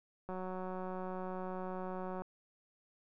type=click train; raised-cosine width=1 ms; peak=-29 dBFS; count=358; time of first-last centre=0.29-2.22 s; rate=185 Hz; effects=none